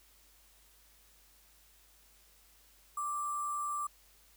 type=tone with sample-and-hold; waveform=sine; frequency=1174.7 Hz; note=D6; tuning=in tune; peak=-33 dBFS; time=2.97-3.87 s; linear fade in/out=5 ms; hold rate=8820 Hz; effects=added 50 Hz sine -67 dBFS peak until 4.36 s + white hiss -64 dBFS RMS until 4.36 s